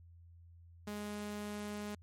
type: tone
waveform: sawtooth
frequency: 207.7 Hz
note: G#3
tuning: in tune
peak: -36 dBFS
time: 0.87-1.95 s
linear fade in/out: 5 ms
effects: added 85 Hz sine -55 dBFS peak until 2.02 s + MP3 64 kbps